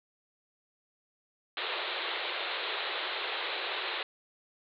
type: band-pass noise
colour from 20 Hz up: white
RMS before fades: -35 dBFS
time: 1.57-4.03 s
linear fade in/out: 2 ms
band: 340 to 4100 Hz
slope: 96 dB/octave
effects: none